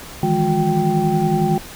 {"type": "tone cluster", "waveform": "sine", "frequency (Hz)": [155.1, 165.9, 206.3, 360.6, 779], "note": ["D#3", "E3", "G#3", "F#4", "G5"], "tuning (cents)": [-5, 11, -11, -45, -11], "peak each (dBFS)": -21, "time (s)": [0.23, 1.58], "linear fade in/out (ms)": 2, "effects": ["pink hiss -36 dBFS RMS until 1.75 s"]}